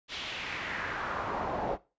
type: noise with band-pass filter sweep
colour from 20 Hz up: brown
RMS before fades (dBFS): -35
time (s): 0.08-1.78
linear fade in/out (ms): 50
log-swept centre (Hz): 3600 to 650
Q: 2.1
effects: noise-tail reverb RT60 0.3 s tail -19 dB re dry + resampled to 16000 Hz